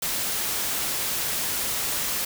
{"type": "noise", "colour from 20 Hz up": "white", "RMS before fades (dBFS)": -27, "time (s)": [0.02, 2.25], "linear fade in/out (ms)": 5, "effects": []}